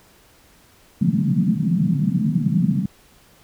white band-pass noise, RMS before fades -19 dBFS, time 1.01-2.86 s, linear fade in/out 5 ms, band 140 to 220 Hz, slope 48 dB/octave, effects pink hiss -53 dBFS RMS until 3.43 s

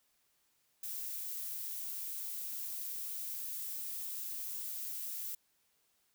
violet noise, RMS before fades -41 dBFS, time 0.83-5.35 s, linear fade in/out 5 ms, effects white hiss -75 dBFS RMS until 6.14 s

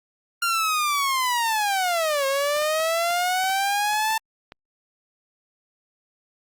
sawtooth linear two-way sweep, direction down then up, 1400 to 538 to 891 Hz, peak -17 dBFS, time 0.42-4.18 s, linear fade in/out 5 ms, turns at 2.26 s
clicks, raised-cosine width 0.3 ms, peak -24 dBFS, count 9, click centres 2.566 / 2.621 / 2.801 / 3.106 / 3.441 / 3.498 / 3.933 / 4.107 / 4.521 s
effects Opus 48 kbps

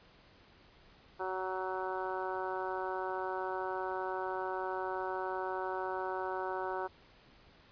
harmonic tone, 187.1 Hz, F#3, 20 cents sharp, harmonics 2 / 3 / 4 / 5 / 6 / 7 / 8, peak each -39 / -43 / -41 / -40 / -46 / -46 / -45 dBFS, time 1.19-6.88 s, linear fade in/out 20 ms, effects pink hiss -61 dBFS RMS until 7.71 s + resampled to 11025 Hz

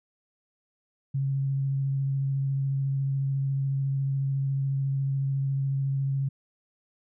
sine tone with vibrato, 136.7 Hz, C#3, 24 cents flat, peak -24 dBFS, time 1.14-6.29 s, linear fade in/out 10 ms, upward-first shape triangle, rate 14 Hz, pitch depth 15 cents each way, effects none

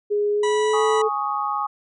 sine tone with pitch glide, 413.7 to 435.5 Hz, G#4 to A4, -7 to -18 cents, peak -18 dBFS, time 0.1-1.09 s, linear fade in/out 20 ms, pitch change +89 cents, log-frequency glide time 0.33-0.82 s
harmonic tone, 978 Hz, B5, 17 cents flat, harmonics 1 / 2 / 3 / 4 / 6 / 7 / 8 / 9, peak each -25 / -31 / -35 / -37 / -41 / -42 / -43 / -44 dBFS, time 0.43-1.02 s, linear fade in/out 5 ms
sine chord, Ab suspended fourth, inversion none, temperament just, 830.6 / 1107.5 / 1245.9 Hz, Ab5 / Db6 / Eb6, 0 / -2 / +2 cents, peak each -26 dBFS, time 0.73-1.67 s, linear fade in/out 10 ms
effects none

